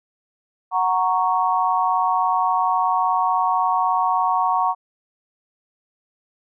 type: chord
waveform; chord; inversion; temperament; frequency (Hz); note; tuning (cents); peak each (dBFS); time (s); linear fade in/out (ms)
sine; F# major; none; equal; 740 / 932.3 / 1108.7; F#5 / A#5 / C#6; 0 / 0 / 0; -21; 0.71-4.75; 50
effects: none